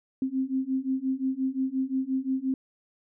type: beating tone pair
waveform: sine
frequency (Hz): 260.6 / 266.3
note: C4 / C4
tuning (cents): -7 / +31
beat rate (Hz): 5.7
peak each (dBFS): -29 / -28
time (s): 0.22-2.54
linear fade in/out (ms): 2
effects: none